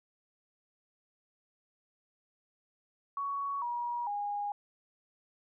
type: tone with pitch steps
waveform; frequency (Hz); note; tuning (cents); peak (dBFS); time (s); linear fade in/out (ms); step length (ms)
sine; 1119 / 957.4 / 819.2; C#6 / A#5 / G#5; +16 / +46 / -24; -32; 3.17-4.52; 2; 450
effects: none